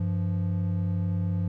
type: tone pair together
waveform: triangle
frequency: 97.09 / 173 Hz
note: G2 / F3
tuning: -16 / -16 cents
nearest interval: minor seventh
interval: 1000 cents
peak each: -24 / -27 dBFS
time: 0-1.48 s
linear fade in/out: 5 ms
effects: none